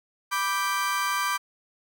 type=chord; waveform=35% pulse; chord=G major; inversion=first; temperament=equal; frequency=987.8 / 1174.7 / 1568 Hz; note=B5 / D6 / G6; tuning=0 / 0 / 0 cents; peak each=-29 / -25 / -29 dBFS; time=0.31-1.38 s; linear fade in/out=20 ms; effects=none